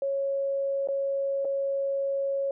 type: tone with dropouts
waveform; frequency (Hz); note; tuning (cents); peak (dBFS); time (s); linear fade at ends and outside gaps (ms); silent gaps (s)
sine; 551; C#5; -11; -25; 0.02-2.51; 2; 0.874-0.886 / 1.448-1.452
effects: none